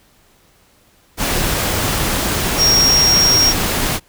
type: tone in noise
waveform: sine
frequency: 5590 Hz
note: F8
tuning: 1 cent sharp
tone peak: -10 dBFS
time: 2.57-3.54 s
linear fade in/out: 50 ms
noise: pink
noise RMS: -18 dBFS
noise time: 1.17-4 s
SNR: +5 dB
effects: pink hiss -53 dBFS RMS until 4.08 s